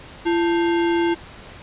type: tone with sample-and-hold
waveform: sine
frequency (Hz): 339.2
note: E4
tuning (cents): +50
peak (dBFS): -16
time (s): 0.25-1.15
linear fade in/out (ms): 20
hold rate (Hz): 1225
effects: pink hiss -41 dBFS RMS until 1.62 s + resampled to 8000 Hz